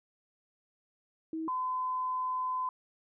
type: tone pair in turn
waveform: sine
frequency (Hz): 320.8 / 1018.5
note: E4 / C6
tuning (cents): -47 / -47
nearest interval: octave + minor sixth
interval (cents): 2000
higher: second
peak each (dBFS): -33 / -30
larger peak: second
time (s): 1.33-1.48 / 1.48-2.69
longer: second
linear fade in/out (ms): 2
effects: none